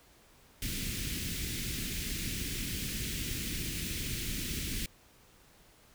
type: band-stop noise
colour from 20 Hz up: pink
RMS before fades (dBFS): -36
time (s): 0.62-4.86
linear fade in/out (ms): 2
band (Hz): 330 to 2000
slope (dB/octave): 24
effects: pink hiss -61 dBFS RMS until 5.94 s